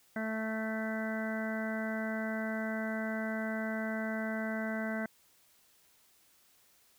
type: harmonic tone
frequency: 220 Hz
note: A3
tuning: in tune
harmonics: 1 / 2 / 3 / 4 / 5 / 6 / 7 / 8 / 9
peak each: -35 / -46 / -39 / -50 / -51 / -50 / -41 / -51 / -44 dBFS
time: 0.16-5.06 s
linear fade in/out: 2 ms
effects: white hiss -66 dBFS RMS until 6.98 s